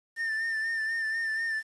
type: tone with vibrato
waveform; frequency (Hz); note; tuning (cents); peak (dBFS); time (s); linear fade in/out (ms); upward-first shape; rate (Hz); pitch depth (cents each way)
triangle; 1795; A6; +34; -26; 0.16-1.63; 50; sine; 4.1; 38
effects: resampled to 24000 Hz + 9-bit